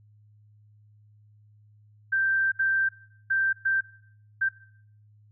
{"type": "tone bursts at uneven times", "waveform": "sine", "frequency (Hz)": 1568, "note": "G6", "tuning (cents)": 0, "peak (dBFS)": -21, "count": 5, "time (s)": [[2.12, 2.52], [2.59, 2.89], [3.3, 3.53], [3.65, 3.81], [4.41, 4.49]], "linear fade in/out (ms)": 10, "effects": ["noise-tail reverb RT60 0.6 s tail -18 dB re dry", "added 105 Hz sine -54 dBFS peak until 5.31 s"]}